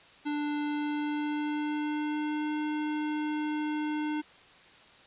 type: tone with pitch glide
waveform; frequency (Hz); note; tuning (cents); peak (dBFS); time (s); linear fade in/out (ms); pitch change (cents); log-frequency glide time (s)
square; 294.9 to 302.3; D4 to D#4; +7 to -50; -30; 0.25-4.22; 20; +43; 0.6-2.56
effects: white hiss -55 dBFS RMS until 5.06 s + resampled to 8000 Hz